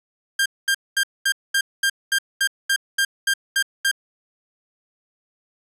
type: tone bursts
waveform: sawtooth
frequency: 1597 Hz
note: G6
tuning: 32 cents sharp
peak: -13 dBFS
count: 13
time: 0.39-3.914 s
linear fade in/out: 5 ms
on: 68 ms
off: 220 ms
effects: resampled to 32000 Hz